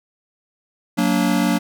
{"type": "chord", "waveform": "square", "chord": "Gb augmented", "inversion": "none", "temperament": "just", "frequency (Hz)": [185, 231.2, 289.1], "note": ["Gb3", "Bb3", "D4"], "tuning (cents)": [0, -14, -27], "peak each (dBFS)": -21, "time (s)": [0.97, 1.59], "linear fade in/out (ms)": 20, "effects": []}